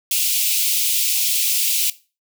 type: high-pass noise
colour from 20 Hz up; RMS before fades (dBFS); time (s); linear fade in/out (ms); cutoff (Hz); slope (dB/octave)
white; -19; 0.11-1.9; 2; 2400; 48
effects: noise-tail reverb RT60 0.3 s tail -17 dB re dry